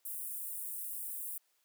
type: high-pass noise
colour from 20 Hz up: white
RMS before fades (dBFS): -41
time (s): 0.05-1.38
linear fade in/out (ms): 5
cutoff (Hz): 8700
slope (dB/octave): 48
effects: white hiss -75 dBFS RMS until 1.64 s + high-pass 400 Hz 12 dB/octave